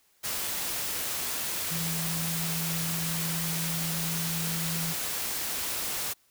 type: tone in noise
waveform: sine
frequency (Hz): 164.81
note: E3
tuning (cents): 0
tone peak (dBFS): -32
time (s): 1.7-4.94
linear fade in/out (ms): 20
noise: white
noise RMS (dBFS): -32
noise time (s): 0.23-6.14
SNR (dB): -3
effects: white hiss -66 dBFS RMS until 6.3 s